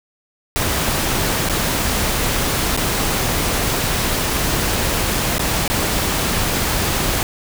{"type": "noise with dropouts", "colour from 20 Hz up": "pink", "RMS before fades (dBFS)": -19, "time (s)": [0.56, 7.23], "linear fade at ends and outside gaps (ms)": 0, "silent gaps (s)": [[1.488, 1.497], [2.765, 2.774], [5.382, 5.394], [5.678, 5.7]], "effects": []}